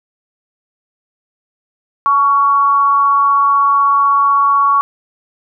sine tone with amplitude modulation, 1121 Hz, C#6, 19 cents sharp, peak -6 dBFS, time 2.06-4.81 s, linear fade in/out 0 ms, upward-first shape sine, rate 256 Hz, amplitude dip 50%, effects none

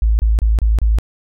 sine tone bursts, 54.5 Hz, A1, 16 cents flat, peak -10 dBFS, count 5, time 0.02-0.986 s, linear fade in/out 0 ms, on 170 ms, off 29 ms, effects none

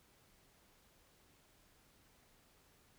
silence, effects pink hiss -69 dBFS RMS until 2.98 s

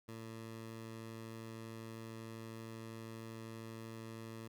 15% pulse tone, 112.7 Hz, A2, 42 cents sharp, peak -40 dBFS, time 0.08-4.48 s, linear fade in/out 10 ms, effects none

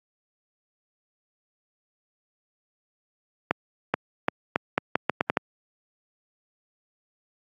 accelerating click train, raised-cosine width 0.5 ms, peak -5 dBFS, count 10, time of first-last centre 3.51-5.371 s, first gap 430 ms, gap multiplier 0.8, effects high-pass 150 Hz 12 dB/octave + AAC 64 kbps

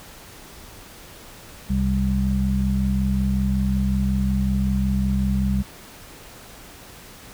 harmonic tone, 65.41 Hz, C2, in tune, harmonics 1 / 2 / 3, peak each -22 / -27 / -21 dBFS, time 1.69-5.63 s, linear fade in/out 20 ms, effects pink hiss -43 dBFS RMS until 7.33 s

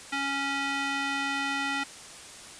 square tone with band-pass filter, 277.2 Hz, C#4, in tune, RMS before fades -30 dBFS, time 0.12-1.84 s, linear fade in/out 10 ms, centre 2100 Hz, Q 1.2, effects white hiss -45 dBFS RMS until 2.59 s + resampled to 22050 Hz

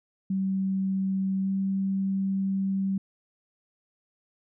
sine tone with pitch glide, 191.8 to 193.58 Hz, G3 to G3, -37 to -21 cents, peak -24 dBFS, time 0.3-2.98 s, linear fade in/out 5 ms, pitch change +16 cents, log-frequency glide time 1.42-1.51 s, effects none

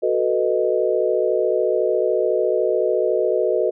sine chord, B dominant seventh, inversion second, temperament equal, 370 / 440 / 493.9 / 622.3 Hz, F#4 / A4 / B4 / D#5, 0 / 0 / 0 / 0 cents, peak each -22 dBFS, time 0.02-3.71 s, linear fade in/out 20 ms, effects none

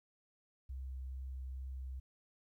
sine tone with vibrato, 65.41 Hz, C2, in tune, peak -40 dBFS, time 0.69-2 s, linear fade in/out 10 ms, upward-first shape sine, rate 2.3 Hz, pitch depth 10 cents each way, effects tanh soft clip ceiling -36 dBFS + 13-bit

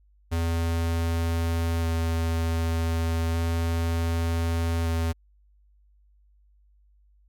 square tone with vibrato, 82.9 Hz, E2, 10 cents sharp, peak -24 dBFS, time 0.31-5.13 s, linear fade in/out 20 ms, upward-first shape square, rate 0.33 Hz, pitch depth 9 cents each way, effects added 50 Hz sine -57 dBFS peak until 7.28 s

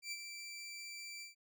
20% pulse tone with ADSR envelope, 2339 Hz, D7, 8 cents flat, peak -34 dBFS, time 0.02-1.35 s, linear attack 96 ms, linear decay 45 ms, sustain -7 dB, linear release 130 ms, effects none

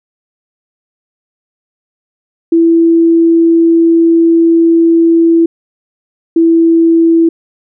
sine tone pair in turn, 332.3 / 330.8 Hz, E4 / E4, +14 / +6 cents, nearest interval unison, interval 8 cents, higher first, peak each -4 dBFS, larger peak neither, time 2.52-5.46 / 6.36-7.29 s, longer first, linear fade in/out 5 ms, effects none

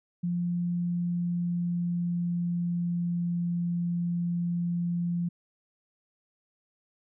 sine tone with pitch glide, 174.61 to 173 Hz, F3 to F3, 0 to -16 cents, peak -26 dBFS, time 0.23-5.29 s, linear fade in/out 10 ms, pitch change -16 cents, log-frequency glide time 0.34-3.46 s, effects none

